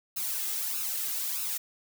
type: noise with flanger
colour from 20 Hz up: blue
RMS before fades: -32 dBFS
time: 0.16-1.58 s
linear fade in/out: 10 ms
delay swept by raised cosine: 0.75 to 2.45 ms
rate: 1.6 Hz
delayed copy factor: +0.75
effects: none